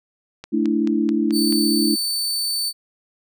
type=click train; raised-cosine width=0.2 ms; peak=-17 dBFS; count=6; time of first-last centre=0.44-1.525 s; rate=4.61 Hz
type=chord; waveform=sine; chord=A suspended fourth; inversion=none; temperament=just; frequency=220 / 293.3 / 330 Hz; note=A3 / D4 / E4; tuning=0 / -2 / +2 cents; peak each=-21 dBFS; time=0.52-1.96 s; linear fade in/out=20 ms
type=tone; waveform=sawtooth; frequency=4535 Hz; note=C#8; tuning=39 cents sharp; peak=-18 dBFS; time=1.32-2.73 s; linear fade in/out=50 ms
effects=none